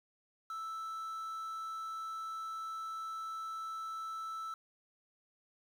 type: tone with quantisation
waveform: triangle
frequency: 1318.5 Hz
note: E6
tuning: in tune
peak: -37 dBFS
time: 0.5-4.54 s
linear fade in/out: 2 ms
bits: 10
effects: none

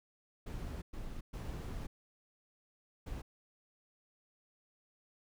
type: noise bursts at uneven times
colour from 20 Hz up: brown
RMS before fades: -42 dBFS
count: 4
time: 0.46-0.82 / 0.93-1.21 / 1.33-1.87 / 3.06-3.22 s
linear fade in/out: 10 ms
effects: none

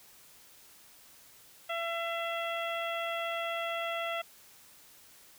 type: harmonic tone with a mistuned harmonic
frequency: 673 Hz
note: E5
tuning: 36 cents sharp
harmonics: 1 / 2 / 3 / 4 / 5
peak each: -35 / -38 / -40 / -41 / -42 dBFS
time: 1.69-4.22 s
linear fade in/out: 10 ms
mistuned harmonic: 5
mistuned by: -22 cents
effects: white hiss -57 dBFS RMS until 5.38 s

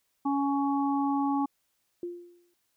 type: harmonic tone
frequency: 279.2 Hz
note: C#4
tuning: 13 cents sharp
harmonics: 1 / 3 / 4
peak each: -26 / -30 / -35 dBFS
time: 0.25-1.46 s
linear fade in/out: 10 ms
type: tone with exponential decay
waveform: sine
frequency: 349.2 Hz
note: F4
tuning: in tune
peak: -30 dBFS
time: 2.03-2.54 s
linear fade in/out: 2 ms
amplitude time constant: 110 ms
effects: white hiss -75 dBFS RMS until 2.76 s

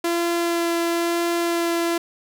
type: tone with vibrato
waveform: sawtooth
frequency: 340.2 Hz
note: F4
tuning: 45 cents flat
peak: -16 dBFS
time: 0.04-1.98 s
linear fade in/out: 5 ms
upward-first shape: sine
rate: 1 Hz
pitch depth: 9 cents each way
effects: none

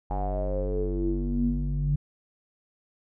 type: tone with low-pass filter sweep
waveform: square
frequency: 48.34 Hz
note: G1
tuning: 23 cents flat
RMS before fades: -27 dBFS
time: 0.1-1.96 s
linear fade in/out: 10 ms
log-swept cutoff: 820 to 150 Hz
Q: 9.9
effects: none

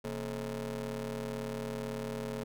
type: ring-modulated tone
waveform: 25% pulse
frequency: 100 Hz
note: G2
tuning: 35 cents sharp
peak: -29 dBFS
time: 0.04-2.44 s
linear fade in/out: 10 ms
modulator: 331 Hz
effects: none

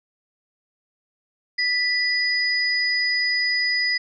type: tone pair together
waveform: sine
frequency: 1975.5 / 4955 Hz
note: B6 / D#8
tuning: 0 / -8 cents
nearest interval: octave + major third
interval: 1592 cents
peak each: -21 / -23 dBFS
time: 1.58-3.98 s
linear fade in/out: 10 ms
effects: none

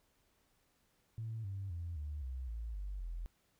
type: tone with pitch steps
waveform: sine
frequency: 112.1 / 97.59 / 84.96 / 73.96 / 64.38 / 56.05 / 48.79 / 42.48 Hz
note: A2 / G2 / F2 / D2 / C2 / A1 / G1 / F1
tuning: +33 / -7 / -47 / +13 / -27 / +33 / -7 / -47 cents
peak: -38 dBFS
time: 1.18-3.26 s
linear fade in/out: 0 ms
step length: 260 ms
effects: tanh soft clip ceiling -34 dBFS + pink hiss -75 dBFS RMS until 3.59 s

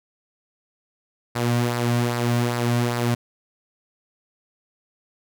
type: tone with flanger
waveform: sawtooth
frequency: 119.9 Hz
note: A#2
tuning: 49 cents sharp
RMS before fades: -22 dBFS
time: 1.35-3.15 s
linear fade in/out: 10 ms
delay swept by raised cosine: 0.3 to 2.4 ms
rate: 2.5 Hz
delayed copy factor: -0.5
effects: none

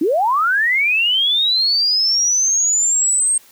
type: linear sweep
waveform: sine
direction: up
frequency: 276.5 to 8520 Hz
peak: -13 dBFS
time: 0.01-3.38 s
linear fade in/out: 5 ms
effects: white hiss -48 dBFS RMS until 3.51 s + high-pass 100 Hz 12 dB/octave

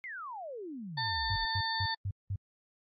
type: exponential sweep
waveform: sine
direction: down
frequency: 2188 to 34.65 Hz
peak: -39 dBFS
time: 0.04-1.45 s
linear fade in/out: 0 ms
type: harmonic tone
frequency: 898 Hz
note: A5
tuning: 35 cents sharp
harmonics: 1 / 2 / 4 / 5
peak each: -35 / -36 / -40 / -36 dBFS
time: 0.97-1.95 s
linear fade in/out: 10 ms
type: tone bursts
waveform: sine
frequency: 98 Hz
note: G2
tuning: in tune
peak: -31 dBFS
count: 5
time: 1.3-2.36 s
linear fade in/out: 5 ms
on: 60 ms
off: 190 ms
effects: AAC 48 kbps

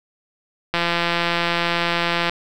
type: click train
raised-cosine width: 0.3 ms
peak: -4 dBFS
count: 267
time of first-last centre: 0.74-2.296 s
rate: 171 Hz
effects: 7-bit

